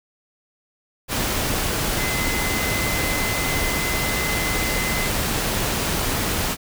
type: tone in noise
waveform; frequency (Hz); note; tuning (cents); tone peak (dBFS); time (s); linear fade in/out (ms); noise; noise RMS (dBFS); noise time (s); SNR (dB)
sine; 2047; C7; -38; -27; 1.96-5.11; 50; pink; -23; 1.08-6.57; -7
effects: none